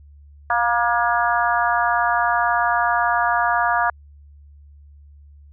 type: harmonic tone with a mistuned harmonic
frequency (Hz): 238.2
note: A#3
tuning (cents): +38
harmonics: 3 / 4 / 5 / 6 / 7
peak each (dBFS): -21 / -22 / -23 / -24 / -24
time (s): 0.5-3.9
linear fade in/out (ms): 2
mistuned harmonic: 3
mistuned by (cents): -23
effects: added 72 Hz sine -43 dBFS peak until 5.52 s